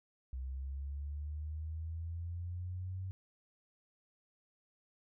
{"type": "linear sweep", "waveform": "sine", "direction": "up", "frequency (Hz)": [63.9, 94.8], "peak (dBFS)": -38, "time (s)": [0.33, 3.11], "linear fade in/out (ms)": 0, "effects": []}